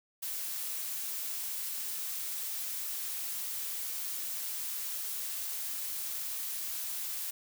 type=noise; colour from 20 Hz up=blue; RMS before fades=-37 dBFS; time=0.22-7.31 s; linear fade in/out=10 ms; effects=none